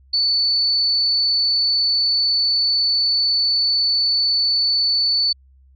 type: tone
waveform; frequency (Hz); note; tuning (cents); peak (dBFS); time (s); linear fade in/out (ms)
sine; 4482; C#8; +18; -15; 0.13-5.33; 10
effects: added 66 Hz sine -48 dBFS peak until 5.75 s